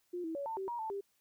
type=tone with pitch steps; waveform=sine; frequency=354.3 / 324.4 / 563 / 896 / 384.6 / 950 / 882 / 398.2 Hz; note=F4 / E4 / C#5 / A5 / G4 / A#5 / A5 / G4; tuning=+25 / -28 / +27 / +31 / -33 / +33 / +4 / +27 cents; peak=-36 dBFS; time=0.13-1.01 s; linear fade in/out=10 ms; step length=110 ms; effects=white hiss -75 dBFS RMS until 1.2 s